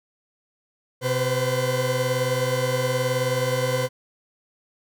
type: tone cluster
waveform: 40% pulse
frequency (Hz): 127.3 / 500 / 519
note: C3 / B4 / C5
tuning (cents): -47 / +21 / -14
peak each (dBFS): -25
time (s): 1.01-3.89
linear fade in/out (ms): 50
effects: none